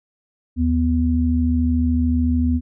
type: tone pair together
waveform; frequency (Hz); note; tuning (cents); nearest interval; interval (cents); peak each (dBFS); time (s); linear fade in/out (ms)
sine; 77.77 / 246.9; D#2 / B3; 0 / 0; octave + minor sixth; 2000; -18; 0.56-2.61; 50
effects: none